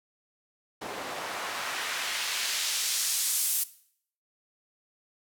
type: noise with band-pass filter sweep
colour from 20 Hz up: white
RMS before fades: -31 dBFS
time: 0.81-3.64 s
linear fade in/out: 10 ms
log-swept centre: 470 to 12000 Hz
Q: 0.81
effects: noise-tail reverb RT60 0.6 s tail -17 dB re dry